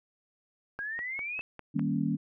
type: click train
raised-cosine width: 0.5 ms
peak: -27 dBFS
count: 6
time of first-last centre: 0.79-1.794 s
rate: 4.98 Hz
type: exponential sweep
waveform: sine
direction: up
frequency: 1606 to 2637 Hz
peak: -33 dBFS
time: 0.79-1.41 s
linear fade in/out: 0 ms
type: chord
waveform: sine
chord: Eb dominant seventh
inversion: none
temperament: equal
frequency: 155.56 / 196 / 233.1 / 277.2 Hz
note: Eb3 / G3 / Bb3 / Db4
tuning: 0 / 0 / 0 / 0 cents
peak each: -32 dBFS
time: 1.74-2.17 s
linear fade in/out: 20 ms
effects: none